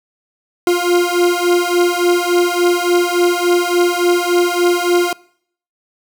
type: beating tone pair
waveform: 40% pulse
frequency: 350 / 353.5 Hz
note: F4 / F4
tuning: +4 / +21 cents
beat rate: 3.5 Hz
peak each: -14 dBFS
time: 0.67-5.13 s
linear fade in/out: 2 ms
effects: noise-tail reverb RT60 0.6 s tail -23 dB re dry